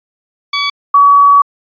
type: tone pair in turn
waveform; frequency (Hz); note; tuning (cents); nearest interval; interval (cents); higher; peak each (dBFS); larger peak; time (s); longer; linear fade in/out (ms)
10% pulse / sine; 1139 / 1134.7; C#6 / C#6; +47 / +40; unison; 7; first; -3; neither; 0.53-0.7 / 0.94-1.42; second; 5
effects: resampled to 11025 Hz